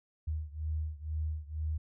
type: beating tone pair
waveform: sine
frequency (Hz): 76.9 / 79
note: D#2 / D#2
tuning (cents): -20 / +27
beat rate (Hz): 2.1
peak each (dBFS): -35 / -37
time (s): 0.27-1.78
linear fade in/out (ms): 10
effects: none